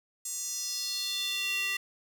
square tone with high-pass filter sweep, 392 Hz, G4, in tune, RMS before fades -33 dBFS, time 0.25-1.77 s, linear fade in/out 5 ms, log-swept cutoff 7500 to 2300 Hz, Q 3.9, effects none

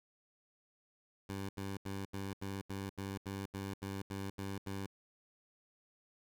15% pulse tone bursts, 98 Hz, G2, in tune, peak -33 dBFS, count 13, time 1.29-4.862 s, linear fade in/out 5 ms, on 200 ms, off 81 ms, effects none

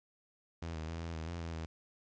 sawtooth tone with pitch steps, 83.1 / 78.9 / 82.7 / 83.6 / 79.9 / 85.6 / 83 / 80.9 Hz, E2 / D#2 / E2 / E2 / D#2 / F2 / E2 / E2, +15 / +25 / +6 / +25 / +47 / -34 / +12 / -32 cents, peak -35 dBFS, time 0.62-1.66 s, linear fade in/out 5 ms, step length 130 ms, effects resampled to 16000 Hz + 11-bit

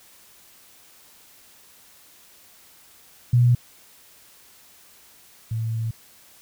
sine tone pair in turn, 121.7 / 112.76 Hz, B2 / A2, -25 / +43 cents, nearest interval minor second, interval 132 cents, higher first, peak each -13 / -23 dBFS, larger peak first, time 3.33-3.55 / 5.51-5.91 s, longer second, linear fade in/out 5 ms, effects white hiss -52 dBFS RMS until 6.41 s

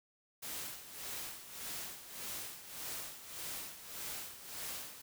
white noise with tremolo, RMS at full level -42 dBFS, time 0.42-5.02 s, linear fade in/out 10 ms, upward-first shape sine, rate 1.7 Hz, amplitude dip 70%, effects none

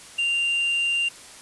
triangle tone with quantisation, 2784 Hz, F7, 6 cents flat, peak -19 dBFS, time 0.18-1.09 s, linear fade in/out 10 ms, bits 8, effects white hiss -44 dBFS RMS until 1.41 s + resampled to 24000 Hz

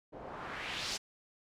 white noise with low-pass filter sweep, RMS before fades -41 dBFS, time 0.12-0.98 s, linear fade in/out 20 ms, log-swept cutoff 510 to 6100 Hz, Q 1.6, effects none

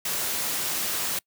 white noise, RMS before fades -28 dBFS, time 0.05-1.19 s, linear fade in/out 5 ms, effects noise-tail reverb RT60 0.1 s tail -26 dB re dry + high-pass 100 Hz 12 dB/octave

